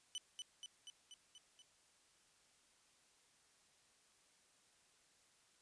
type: tone with echo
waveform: sawtooth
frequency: 3000 Hz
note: F#7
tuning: 23 cents sharp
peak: -39 dBFS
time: 0.15-0.18 s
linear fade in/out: 0 ms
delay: 240 ms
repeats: 6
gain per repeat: -3 dB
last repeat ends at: 1.62 s
effects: white hiss -72 dBFS RMS until 5.61 s + resampled to 22050 Hz